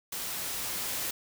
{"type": "noise with level ramp", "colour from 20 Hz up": "white", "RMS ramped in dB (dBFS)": [-36, -33], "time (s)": [0.12, 1.11], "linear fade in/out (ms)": 5, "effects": []}